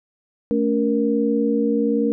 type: tone cluster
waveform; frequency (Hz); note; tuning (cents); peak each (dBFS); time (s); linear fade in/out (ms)
sine; 220.4 / 281.3 / 469.3; A3 / C#4 / A#4; +3 / +26 / +12; -21; 0.51-2.12; 0
effects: none